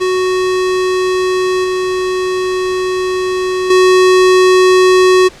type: tone with level steps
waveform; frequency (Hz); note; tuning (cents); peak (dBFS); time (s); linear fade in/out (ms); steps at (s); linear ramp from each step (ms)
square; 370; F#4; 0; -12 / -14 / -6; 0-5.29; 20; 1.64 / 3.7; 5
effects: pink hiss -37 dBFS RMS until 5.4 s + low-pass 7000 Hz 12 dB/octave